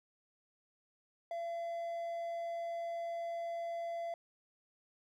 triangle tone, 678 Hz, E5, 49 cents sharp, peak -35 dBFS, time 1.31-4.14 s, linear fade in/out 2 ms, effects none

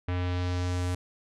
square tone with low-pass filter sweep, 89.6 Hz, F2, 45 cents sharp, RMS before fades -29 dBFS, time 0.08-0.95 s, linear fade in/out 5 ms, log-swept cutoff 2500 to 10000 Hz, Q 1.3, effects none

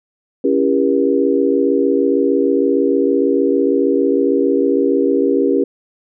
sine chord, C# diminished seventh, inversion none, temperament just, 277.2 / 332.6 / 399.1 / 479 Hz, C#4 / E4 / G4 / Bb4, 0 / +16 / +31 / +47 cents, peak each -16 / -20 / -16 / -18 dBFS, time 0.44-5.64 s, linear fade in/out 5 ms, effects none

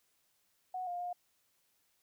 sine tone with pitch steps, 738 / 706 / 711 Hz, F#5 / F5 / F5, -5 / +19 / +31 cents, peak -36 dBFS, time 0.74-1.13 s, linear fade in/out 5 ms, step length 130 ms, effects white hiss -75 dBFS RMS until 2.02 s

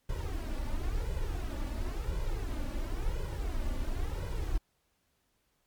brown noise with flanger, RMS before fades -33 dBFS, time 0.09-4.58 s, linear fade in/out 5 ms, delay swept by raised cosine 2 to 3.5 ms, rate 0.96 Hz, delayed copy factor +0.7, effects pink hiss -75 dBFS RMS until 5.66 s + MP3 96 kbps

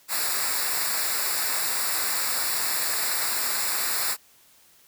white noise with comb filter, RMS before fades -26 dBFS, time 0.08-4.17 s, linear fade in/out 50 ms, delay 0.32 ms, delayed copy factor -0.8, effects white hiss -57 dBFS RMS until 4.87 s

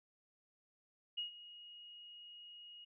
sine tone with ADSR envelope, 2881 Hz, F#7, 47 cents flat, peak -36 dBFS, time 1.17-2.85 s, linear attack 14 ms, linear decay 120 ms, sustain -16 dB, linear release 12 ms, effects none

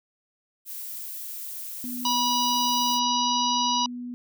violet noise, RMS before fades -36 dBFS, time 0.65-3 s, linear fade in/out 50 ms
sine tone with pitch glide, 246.5 to 244.8 Hz, B3 to B3, -3 to -15 cents, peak -32 dBFS, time 1.84-4.14 s, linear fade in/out 0 ms, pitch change -12 cents, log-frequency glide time 2.53-2.95 s
harmonic tone, 973 Hz, B5, 26 cents flat, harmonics 1 / 3 / 4 / 5 / 6, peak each -24 / -29 / -30 / -31 / -32 dBFS, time 2.05-3.86 s, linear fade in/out 2 ms
effects none

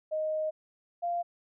sine tone pair in turn, 622.3 / 694.2 Hz, D#5 / F5, 0 / -11 cents, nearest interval major second, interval 189 cents, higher second, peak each -28 dBFS, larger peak neither, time 0.11-0.51 / 1.02-1.23 s, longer first, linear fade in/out 20 ms, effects none

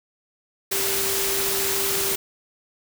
sine tone in noise, 392 Hz, G4, in tune, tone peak -29 dBFS, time 0.71-2.16 s, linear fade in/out 10 ms, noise white, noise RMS -24 dBFS, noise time 0.71-2.16 s, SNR -8 dB, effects none

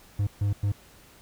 triangle tone bursts at uneven times, 101.4 Hz, G#2, 41 cents flat, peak -20 dBFS, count 3, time 0.19-0.27 / 0.41-0.53 / 0.63-0.72 s, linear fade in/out 5 ms, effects pink hiss -54 dBFS RMS until 1.21 s

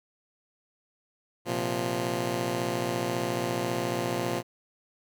10% pulse chord, Bb suspended second, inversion none, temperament just, 116.54 / 131.11 / 174.81 Hz, Bb2 / C3 / F3, 0 / +4 / +2 cents, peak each -24 / -26 / -25 dBFS, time 1.45-4.43 s, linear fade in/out 50 ms, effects none

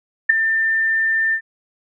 sine tone with ADSR envelope, 1792 Hz, A6, 31 cents sharp, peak -4 dBFS, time 0.29-1.41 s, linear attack 11 ms, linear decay 5 ms, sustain -11 dB, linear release 74 ms, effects none

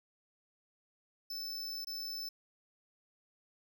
square tone with dropouts, 5274 Hz, E8, in tune, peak -39 dBFS, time 1.3-2.29 s, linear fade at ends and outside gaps 5 ms, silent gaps 1.847-1.87 s, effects 12-bit

